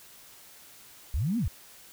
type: linear two-way sweep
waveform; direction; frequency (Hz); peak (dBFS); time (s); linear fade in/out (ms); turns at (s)
sine; up then down; 48.5 to 251.6 to 48.5; -25; 1.14-1.48; 0; 1.38
effects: white hiss -52 dBFS RMS until 1.92 s